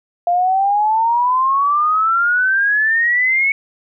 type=exponential sweep; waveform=sine; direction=up; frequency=691 to 2227 Hz; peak=-12 dBFS; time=0.27-3.52 s; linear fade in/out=2 ms; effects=none